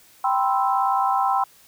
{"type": "chord", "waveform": "sine", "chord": "C major seventh", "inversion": "second", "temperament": "equal", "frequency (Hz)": [784, 987.8, 1046.5, 1318.5], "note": ["G5", "B5", "C6", "E6"], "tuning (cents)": [0, 0, 0, 0], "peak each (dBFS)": [-21, -25, -24, -26], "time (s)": [0.24, 1.44], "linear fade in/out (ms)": 5, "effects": ["white hiss -53 dBFS RMS until 1.67 s"]}